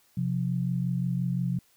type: tone pair together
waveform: sine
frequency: 130.81 / 176.54 Hz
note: C3 / F3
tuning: 0 / +19 cents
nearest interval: perfect fourth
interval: 519 cents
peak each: -28 dBFS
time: 0.17-1.59 s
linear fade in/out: 5 ms
effects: white hiss -64 dBFS RMS until 1.76 s